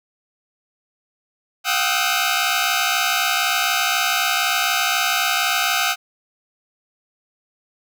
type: tone cluster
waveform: 15% pulse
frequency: 711 / 778 / 1245 / 1309 / 1504 Hz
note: F5 / G5 / D#6 / E6 / F#6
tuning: +31 / -13 / +1 / -13 / +28 cents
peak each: -18 dBFS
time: 1.64-5.96 s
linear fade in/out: 50 ms
effects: none